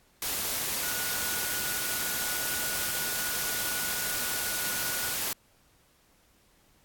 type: tone in noise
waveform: sine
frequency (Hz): 1460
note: F#6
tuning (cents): -24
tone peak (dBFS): -38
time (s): 0.83-5.14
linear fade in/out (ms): 2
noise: white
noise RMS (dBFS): -31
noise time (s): 0.22-5.33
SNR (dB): -10
effects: pink hiss -64 dBFS RMS until 6.84 s + AAC 64 kbps